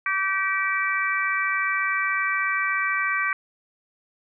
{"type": "harmonic tone", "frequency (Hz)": 386.2, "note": "G4", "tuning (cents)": -26, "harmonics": [3, 4, 5, 6], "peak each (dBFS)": [-27, -27, -27, -27], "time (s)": [0.06, 3.33], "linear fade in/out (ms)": 2, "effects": []}